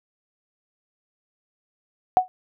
sine tone with exponential decay, 740 Hz, F#5, in tune, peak -8 dBFS, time 2.17-2.28 s, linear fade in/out 0 ms, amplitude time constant 23 ms, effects none

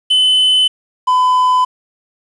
triangle tone pair in turn, 3027 / 1007.3 Hz, F#7 / B5, +39 / +34 cents, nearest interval octave + perfect fifth, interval 1905 cents, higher first, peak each -7 dBFS, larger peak neither, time 0.1-0.68 / 1.07-1.65 s, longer neither, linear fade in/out 10 ms, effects resampled to 22050 Hz + 7-bit

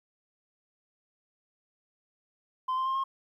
sine tone with pitch steps, 1032 / 1045.8 / 1059.8 / 1074 Hz, C6 / C6 / C6 / C6, -24 / -1 / +22 / +45 cents, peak -24 dBFS, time 2.68-3.04 s, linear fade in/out 10 ms, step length 90 ms, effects tanh soft clip ceiling -26 dBFS + 11-bit

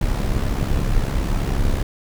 brown noise with amplitude modulation, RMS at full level -17 dBFS, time 0.01-1.83 s, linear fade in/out 5 ms, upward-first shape sine, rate 68.3 Hz, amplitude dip 60%, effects none

